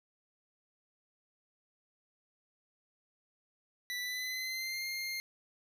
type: tone with pitch glide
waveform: 25% pulse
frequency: 1975.5 to 2117 Hz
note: B6 to C7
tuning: 0 to +20 cents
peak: -32 dBFS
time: 3.9-5.2 s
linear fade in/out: 0 ms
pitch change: +120 cents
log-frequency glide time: 4-4.86 s
effects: none